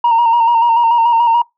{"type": "tone with vibrato", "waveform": "sine", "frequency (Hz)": 932.3, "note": "A#5", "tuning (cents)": 0, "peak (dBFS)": -6, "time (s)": [0.04, 1.42], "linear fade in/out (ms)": 5, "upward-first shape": "square", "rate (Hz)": 6.9, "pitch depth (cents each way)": 35, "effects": ["noise-tail reverb RT60 0.2 s tail -25 dB re dry", "tanh soft clip ceiling -6 dBFS"]}